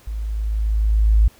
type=tone with level ramp; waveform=sine; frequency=53.6 Hz; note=A1; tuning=45 cents flat; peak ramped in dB=-24 to -9 dBFS; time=0.07-1.28 s; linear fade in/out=5 ms; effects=pink hiss -51 dBFS RMS until 1.39 s